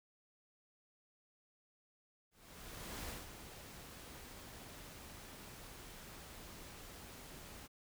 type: noise with ADSR envelope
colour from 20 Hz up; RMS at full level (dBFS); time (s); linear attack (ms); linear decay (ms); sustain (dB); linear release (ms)
pink; -45; 2.31-7.68; 770; 180; -8; 27
effects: none